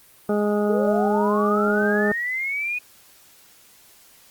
harmonic tone, 207.7 Hz, G#3, in tune, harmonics 1 / 2 / 3 / 4 / 6 / 7, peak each -22 / -22 / -26 / -32 / -33 / -37 dBFS, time 0.29-2.12 s, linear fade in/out 2 ms
sine linear sweep, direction up, 415.3 to 2489 Hz, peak -23 dBFS, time 0.69-2.79 s, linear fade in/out 10 ms
effects white hiss -52 dBFS RMS until 4.3 s + Opus 32 kbps

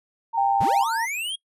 sine tone with vibrato, 914 Hz, A#5, 34 cents flat, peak -23 dBFS, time 0.33-1.06 s, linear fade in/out 20 ms, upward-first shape sine, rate 2.9 Hz, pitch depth 13 cents each way
sine tone, 794 Hz, G5, 22 cents sharp, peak -19 dBFS, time 0.37-0.84 s, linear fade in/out 10 ms
square linear sweep, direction up, 55 to 3322 Hz, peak -27 dBFS, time 0.6-1.36 s, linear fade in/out 10 ms
effects noise-tail reverb RT60 0.1 s tail -24 dB re dry + resampled to 32000 Hz

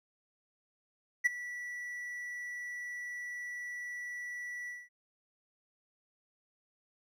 triangle tone with ADSR envelope, 1954 Hz, B6, 19 cents flat, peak -19 dBFS, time 1.24-4.89 s, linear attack 21 ms, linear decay 16 ms, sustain -18 dB, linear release 210 ms, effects none

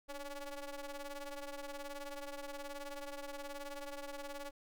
sawtooth ring-modulated tone, 284.4 Hz, C#4, 45 cents sharp, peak -36 dBFS, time 0.08-4.51 s, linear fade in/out 20 ms, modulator 275 Hz, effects none

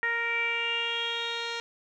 10% pulse tone with low-pass filter sweep, 466.2 Hz, A#4, in tune, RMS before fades -30 dBFS, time 0.03-1.6 s, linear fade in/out 0 ms, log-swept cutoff 1900 to 4500 Hz, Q 6.8, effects none

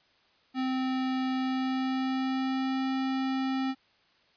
square tone with pitch glide, 259.8 to 264.5 Hz, C4 to C4, -12 to +19 cents, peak -28 dBFS, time 0.54-3.75 s, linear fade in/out 50 ms, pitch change +31 cents, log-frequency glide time 1.34-2.92 s, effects white hiss -65 dBFS RMS until 4.36 s + resampled to 11025 Hz

